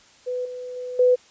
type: tone with level steps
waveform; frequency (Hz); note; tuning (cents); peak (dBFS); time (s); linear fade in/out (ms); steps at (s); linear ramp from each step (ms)
sine; 499.1; B4; +18; -24 / -31 / -29 / -13; 0.26-1.16; 20; 0.45 / 0.76 / 0.99; 5
effects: white hiss -53 dBFS RMS until 1.3 s + resampled to 16000 Hz